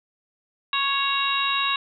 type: harmonic tone with a mistuned harmonic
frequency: 554 Hz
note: C#5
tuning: 1 cent flat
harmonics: 2 / 3 / 4 / 5 / 6 / 7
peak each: -25 / -32 / -34 / -26 / -38 / -26 dBFS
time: 0.73-1.76 s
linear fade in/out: 2 ms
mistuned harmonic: 7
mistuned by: -34 cents
effects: none